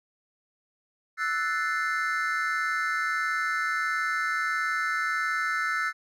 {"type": "chord", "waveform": "triangle", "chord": "F# half-diminished seventh", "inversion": "third", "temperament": "equal", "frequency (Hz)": [1318.5, 1480, 1760, 2093], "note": ["E6", "F#6", "A6", "C7"], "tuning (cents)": [0, 0, 0, 0], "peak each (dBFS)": [-28, -29, -29, -32], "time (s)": [1.17, 5.93], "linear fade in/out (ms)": 50, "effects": []}